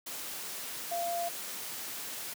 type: tone in noise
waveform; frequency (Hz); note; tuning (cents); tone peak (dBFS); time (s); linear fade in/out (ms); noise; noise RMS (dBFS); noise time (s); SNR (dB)
sine; 689; F5; -24; -31; 0.91-1.29; 10; white; -40; 0.06-2.34; +6
effects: high-pass 150 Hz 12 dB/octave

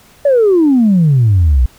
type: exponential sweep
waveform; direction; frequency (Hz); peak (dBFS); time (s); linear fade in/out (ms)
sine; down; 588 to 58.27; -5; 0.25-1.66; 5
effects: tanh soft clip ceiling -3 dBFS + pink hiss -45 dBFS RMS until 1.78 s

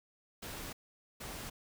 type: noise bursts at uneven times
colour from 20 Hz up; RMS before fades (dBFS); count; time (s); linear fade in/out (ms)
pink; -44; 2; 0.42-0.73 / 1.2-1.5; 10
effects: none

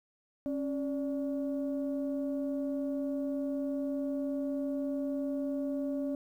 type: tone pair together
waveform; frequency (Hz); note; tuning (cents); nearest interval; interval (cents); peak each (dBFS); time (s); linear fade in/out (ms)
sine; 274.7 / 582; C#4 / D5; -16 / -16; octave + minor second; 1300; -31 / -36; 0.46-6.15; 0
effects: tanh soft clip ceiling -25 dBFS + 11-bit

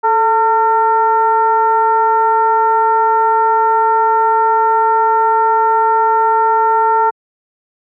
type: tone with frequency modulation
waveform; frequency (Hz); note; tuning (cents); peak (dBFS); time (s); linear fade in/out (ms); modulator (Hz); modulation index
sine; 902; A5; +43; -9; 0.03-7.11; 20; 464; 0.8
effects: high-pass 150 Hz 12 dB/octave

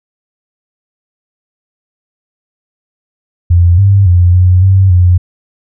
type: tone with pitch steps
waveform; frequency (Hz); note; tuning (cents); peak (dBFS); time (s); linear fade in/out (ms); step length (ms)
sine; 86.8 / 98.9 / 88.5 / 90.9 / 95.7 / 89.4; F2 / G2 / F2 / F#2 / G2 / F2; -10 / +16 / +23 / -30 / -41 / +41; -3; 3.5-5.18; 10; 280
effects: none

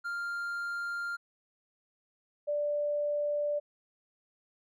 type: tone pair in turn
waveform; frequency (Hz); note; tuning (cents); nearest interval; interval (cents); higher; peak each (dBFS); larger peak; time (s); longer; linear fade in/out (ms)
triangle / sine; 1396.9 / 587.3; F6 / D5; 0 / 0; octave + minor third; 1500; first; -31 / -28; second; 0.04-1.17 / 2.47-3.6; neither; 20
effects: none

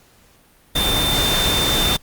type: tone in noise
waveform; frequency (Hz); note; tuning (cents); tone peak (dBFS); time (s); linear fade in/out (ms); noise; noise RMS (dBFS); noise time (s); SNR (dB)
sine; 3582; A7; +30; -19; 0.75-1.97; 10; pink; -20; 0.75-1.97; -2
effects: pink hiss -53 dBFS RMS until 2.02 s + Opus 48 kbps

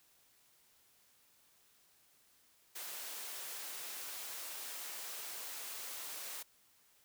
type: high-pass noise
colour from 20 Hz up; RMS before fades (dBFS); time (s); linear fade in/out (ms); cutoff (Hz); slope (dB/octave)
white; -45; 2.75-6.43; 10; 410; 12
effects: white hiss -69 dBFS RMS until 7.04 s

